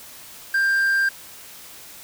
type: tone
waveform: triangle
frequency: 1587 Hz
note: G6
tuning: 21 cents sharp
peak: -15 dBFS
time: 0.54-1.09 s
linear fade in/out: 5 ms
effects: white hiss -42 dBFS RMS until 2.03 s